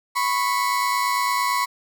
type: tone pair together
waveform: 35% pulse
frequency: 991.2 / 1100 Hz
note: B5 / C#6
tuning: +6 / -14 cents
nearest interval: major second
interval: 180 cents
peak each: -21 dBFS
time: 0.15-1.66 s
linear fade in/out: 20 ms
effects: none

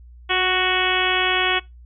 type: harmonic tone with a mistuned harmonic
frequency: 370 Hz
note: F#4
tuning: in tune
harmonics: 1 / 2 / 3 / 4 / 5 / 6 / 7 / 8 / 9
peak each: -26 / -26 / -26 / -26 / -26 / -26 / -26 / -26 / -26 dBFS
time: 0.29-1.6 s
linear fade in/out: 20 ms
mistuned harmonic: 1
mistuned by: -17 cents
effects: noise-tail reverb RT60 0.2 s tail -22 dB re dry + added 60 Hz sine -41 dBFS peak until 1.85 s

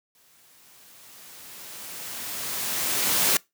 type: noise with exponential growth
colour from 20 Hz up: white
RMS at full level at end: -20 dBFS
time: 0.15-3.37 s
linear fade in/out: 2 ms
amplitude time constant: 700 ms
effects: noise-tail reverb RT60 0.2 s tail -23 dB re dry + high-pass 100 Hz 12 dB/octave

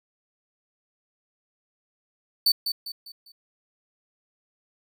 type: tone with echo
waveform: 45% pulse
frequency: 4524 Hz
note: C#8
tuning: 34 cents sharp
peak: -16 dBFS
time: 2.46-2.52 s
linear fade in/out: 5 ms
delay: 200 ms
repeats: 4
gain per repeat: -8 dB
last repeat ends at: 3.32 s
effects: none

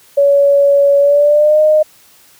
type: tone with pitch glide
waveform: sine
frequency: 564 to 615 Hz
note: C#5 to D#5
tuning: +30 to -20 cents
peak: -6 dBFS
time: 0.17-1.83 s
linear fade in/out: 10 ms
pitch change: +150 cents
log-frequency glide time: 0.99-1.61 s
effects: white hiss -46 dBFS RMS until 2.39 s + high-pass 60 Hz 12 dB/octave

